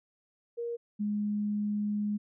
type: tone pair in turn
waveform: sine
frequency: 470.7 / 208 Hz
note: A#4 / G#3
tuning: +17 / +3 cents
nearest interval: octave + major second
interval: 1414 cents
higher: first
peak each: -32 / -28 dBFS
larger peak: second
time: 0.57-0.77 / 0.99-2.18 s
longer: second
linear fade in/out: 20 ms
effects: none

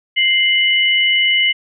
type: tone pair together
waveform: sine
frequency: 2093 / 2960 Hz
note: C7 / F#7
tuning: 0 / 0 cents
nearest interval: tritone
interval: 600 cents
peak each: -14 dBFS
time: 0.16-1.53 s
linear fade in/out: 20 ms
effects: none

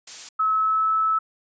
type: noise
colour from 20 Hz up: blue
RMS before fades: -33 dBFS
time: 0.07-0.29 s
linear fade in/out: 5 ms
type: tone with pitch glide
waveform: sine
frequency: 1292 to 1304.7 Hz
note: E6 to E6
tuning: -35 to -18 cents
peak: -18 dBFS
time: 0.39-1.19 s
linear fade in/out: 10 ms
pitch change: +17 cents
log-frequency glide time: 0.51-0.92 s
effects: resampled to 16000 Hz

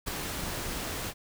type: noise with ADSR envelope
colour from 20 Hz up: pink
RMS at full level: -31 dBFS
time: 0.06-1.14 s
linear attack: 20 ms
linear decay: 7 ms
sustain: -4 dB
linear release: 53 ms
effects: none

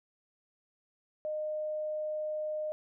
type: tone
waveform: sine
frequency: 613 Hz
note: D#5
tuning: 26 cents flat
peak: -32 dBFS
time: 1.25-2.72 s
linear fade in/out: 0 ms
effects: none

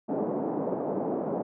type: band-pass noise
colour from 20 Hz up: pink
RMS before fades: -30 dBFS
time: 0.08-1.43 s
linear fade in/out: 20 ms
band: 210 to 730 Hz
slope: 24 dB/octave
effects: none

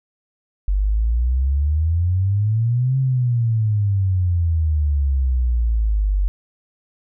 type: exponential two-way sweep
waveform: sine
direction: up then down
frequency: 47 to 134.2 to 47 Hz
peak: -15 dBFS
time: 0.68-6.28 s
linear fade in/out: 0 ms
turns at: 2.98 s
effects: none

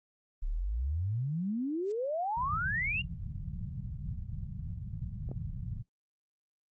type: exponential sweep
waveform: sine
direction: up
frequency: 32 to 2857 Hz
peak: -30 dBFS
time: 0.42-3.02 s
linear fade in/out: 10 ms
type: noise with exponential growth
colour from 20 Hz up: blue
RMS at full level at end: -47 dBFS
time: 1.8-1.92 s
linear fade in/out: 5 ms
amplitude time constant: 26 ms
type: low-pass noise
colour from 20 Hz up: white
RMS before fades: -39 dBFS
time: 2.36-5.83 s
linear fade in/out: 20 ms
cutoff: 170 Hz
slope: 48 dB/octave
type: clicks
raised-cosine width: 2 ms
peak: -37 / -27 dBFS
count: 2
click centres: 5.29 / 5.315 s
effects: noise-tail reverb RT60 0.1 s tail -20 dB re dry + Opus 24 kbps

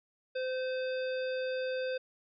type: harmonic tone with a mistuned harmonic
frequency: 515 Hz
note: C5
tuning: 28 cents flat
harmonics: 1 / 3 / 5 / 7 / 9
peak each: -32 / -42 / -46 / -49 / -51 dBFS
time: 0.35-1.98 s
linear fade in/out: 10 ms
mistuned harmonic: 9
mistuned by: +33 cents
effects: none

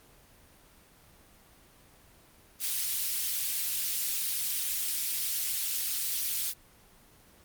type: high-pass noise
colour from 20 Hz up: white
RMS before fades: -31 dBFS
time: 2.59-6.54 s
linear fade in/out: 50 ms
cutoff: 2900 Hz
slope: 12 dB/octave
effects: pink hiss -58 dBFS RMS until 7.44 s + Opus 24 kbps

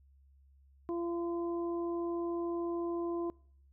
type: harmonic tone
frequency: 341.7 Hz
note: F4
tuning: 38 cents flat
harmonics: 1 / 2 / 3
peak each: -33 / -45 / -45 dBFS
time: 0.89-3.3 s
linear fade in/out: 0 ms
effects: noise-tail reverb RT60 0.6 s tail -24 dB re dry + added 68 Hz sine -60 dBFS peak until 3.72 s

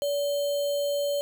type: tone with sample-and-hold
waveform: sine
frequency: 573 Hz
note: D5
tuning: 43 cents flat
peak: -24 dBFS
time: 0.02-1.21 s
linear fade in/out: 0 ms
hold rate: 3675 Hz
effects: none

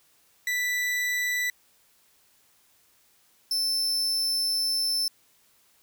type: tone pair in turn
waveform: 40% pulse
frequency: 1975.5 / 5301 Hz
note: B6 / E8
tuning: 0 / +9 cents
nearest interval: octave + perfect fourth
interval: 1709 cents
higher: second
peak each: -24 / -23 dBFS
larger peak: second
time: 0.47-1.5 / 3.51-5.08 s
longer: second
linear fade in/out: 2 ms
effects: white hiss -63 dBFS RMS until 5.82 s

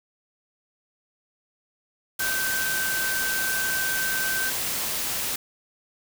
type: tone in noise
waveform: sine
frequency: 1545 Hz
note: G6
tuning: 26 cents flat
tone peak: -26 dBFS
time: 2.2-4.5 s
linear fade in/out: 5 ms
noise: white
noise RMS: -28 dBFS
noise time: 2.19-5.36 s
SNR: -1 dB
effects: none

